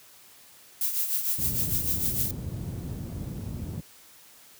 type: noise with tremolo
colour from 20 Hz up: violet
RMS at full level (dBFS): -25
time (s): 0.81-2.31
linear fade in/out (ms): 2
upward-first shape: triangle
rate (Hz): 6.6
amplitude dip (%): 65
type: low-pass noise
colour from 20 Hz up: white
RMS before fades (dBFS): -33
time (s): 1.38-3.81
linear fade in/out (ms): 10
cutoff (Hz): 130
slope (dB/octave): 12
effects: white hiss -53 dBFS RMS until 4.59 s + high-pass 60 Hz 12 dB/octave